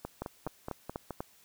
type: two click trains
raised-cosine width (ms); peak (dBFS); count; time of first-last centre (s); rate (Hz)
1; -21 / -23; 5 / 6; 0.22-1.205 / 0.05-1.107; 4.06 / 4.73
effects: white hiss -62 dBFS RMS until 1.44 s